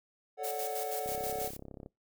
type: chord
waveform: triangle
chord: D major seventh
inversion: second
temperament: equal with one note detuned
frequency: 440 / 551.5 / 587.3 / 740 Hz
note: A4 / C#5 / D5 / F#5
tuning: 0 / -9 / 0 / 0 cents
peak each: -37 / -40 / -41 / -35 dBFS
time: 0.37-1.51 s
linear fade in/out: 50 ms
type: noise with tremolo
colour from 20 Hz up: blue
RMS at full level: -39 dBFS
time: 0.43-1.57 s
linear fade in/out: 20 ms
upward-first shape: square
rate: 6.2 Hz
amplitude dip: 55%
type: click train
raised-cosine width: 2 ms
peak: -32 dBFS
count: 28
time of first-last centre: 1.06-1.861 s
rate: 33.7 Hz
effects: noise-tail reverb RT60 0.2 s tail -24 dB re dry